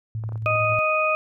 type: tone with tremolo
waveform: sine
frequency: 110.3 Hz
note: A2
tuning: 5 cents sharp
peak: -25 dBFS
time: 0.15-0.79 s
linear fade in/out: 0 ms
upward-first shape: square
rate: 11 Hz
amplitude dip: 30%
type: clicks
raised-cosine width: 1 ms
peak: -27 dBFS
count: 7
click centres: 0.238 / 0.291 / 0.322 / 0.357 / 0.505 / 0.555 / 0.723 s
type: harmonic tone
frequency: 622.3 Hz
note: D#5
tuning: in tune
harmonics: 1 / 2 / 4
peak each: -23 / -23 / -23 dBFS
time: 0.46-1.15 s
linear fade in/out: 0 ms
effects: none